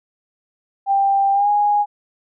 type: tone with pitch glide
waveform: sine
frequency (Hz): 790 to 825.9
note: G5 to G#5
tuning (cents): +13 to -10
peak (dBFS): -13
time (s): 0.86-1.86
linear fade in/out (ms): 50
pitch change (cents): +77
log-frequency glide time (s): 1.33-1.49
effects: none